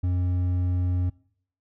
triangle tone with hard clipping, 90 Hz, F#2, 47 cents flat, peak -23 dBFS, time 0.03-1.1 s, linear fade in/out 10 ms, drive 9 dB, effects noise-tail reverb RT60 0.6 s tail -22 dB re dry

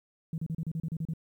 sine tone bursts, 161.7 Hz, E3, 33 cents flat, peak -29 dBFS, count 10, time 0.33-1.136 s, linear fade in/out 2 ms, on 50 ms, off 34 ms, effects tanh soft clip ceiling -25 dBFS + 11-bit

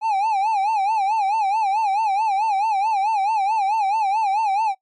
triangle tone with vibrato, 830.6 Hz, G#5, in tune, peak -15 dBFS, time 0.01-4.75 s, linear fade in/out 50 ms, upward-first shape sine, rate 4.6 Hz, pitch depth 140 cents each way, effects noise-tail reverb RT60 0.1 s tail -20 dB re dry + MP3 48 kbps

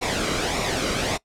pink noise with flanger, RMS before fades -24 dBFS, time 0.01-1.18 s, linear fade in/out 20 ms, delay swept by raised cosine 0.63 to 1.16 ms, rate 1.7 Hz, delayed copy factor -0.55, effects noise-tail reverb RT60 0.1 s tail -21 dB re dry + low-pass 7000 Hz 12 dB/octave

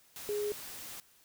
sine tone in noise, 415.3 Hz, G#4, in tune, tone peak -31 dBFS, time 0.29-0.52 s, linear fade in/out 0 ms, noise white, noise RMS -45 dBFS, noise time 0.16-1 s, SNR +11 dB, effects white hiss -64 dBFS RMS until 1.24 s

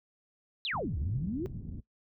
sine exponential two-way sweep, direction down then up, 4170 to 63 to 388.5 Hz, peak -31 dBFS, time 0.65-1.46 s, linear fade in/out 0 ms, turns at 0.98 s
white low-pass noise, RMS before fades -41 dBFS, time 0.73-1.81 s, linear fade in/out 10 ms, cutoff 210 Hz, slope 24 dB/octave
effects noise-tail reverb RT60 0.1 s tail -18 dB re dry

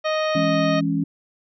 harmonic tone, 622.3 Hz, D#5, in tune, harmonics 1 / 2 / 3 / 4 / 5 / 6 / 7 / 9, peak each -21 / -27 / -31 / -33 / -35 / -37 / -38 / -40 dBFS, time 0.04-0.81 s, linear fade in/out 20 ms
sine chord, C# minor, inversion first, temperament just, 166.31 / 207.9 / 277.2 Hz, E3 / G#3 / C#4, +16 / +2 / 0 cents, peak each -23 / -27 / -22 dBFS, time 0.35-1.04 s, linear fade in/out 5 ms
effects none

